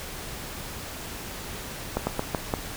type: slowing click train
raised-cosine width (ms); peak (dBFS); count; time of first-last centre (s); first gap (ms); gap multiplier
1; -10; 5; 1.97-2.538; 100; 1.24
effects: pink hiss -37 dBFS RMS until 2.76 s